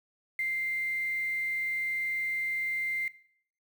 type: tone with quantisation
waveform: sine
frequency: 2093 Hz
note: C7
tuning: in tune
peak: -28 dBFS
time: 0.39-3.08 s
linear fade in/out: 2 ms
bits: 8
effects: noise-tail reverb RT60 0.6 s tail -19 dB re dry